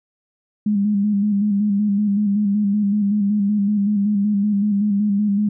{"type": "tone with vibrato", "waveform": "sine", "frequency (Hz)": 204.7, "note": "G#3", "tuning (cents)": -25, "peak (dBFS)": -15, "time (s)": [0.66, 5.49], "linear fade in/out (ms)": 5, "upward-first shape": "square", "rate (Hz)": 5.3, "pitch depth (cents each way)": 43, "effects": []}